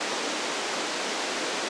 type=band-pass noise; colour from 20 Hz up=pink; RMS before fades=-30 dBFS; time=0-1.69 s; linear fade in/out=10 ms; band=280 to 7300 Hz; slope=24 dB/octave; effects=resampled to 22050 Hz